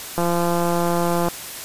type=click train; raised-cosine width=1 ms; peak=-8 dBFS; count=191; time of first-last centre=0.18-1.285 s; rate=172 Hz; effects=white hiss -33 dBFS RMS until 1.64 s + resampled to 32000 Hz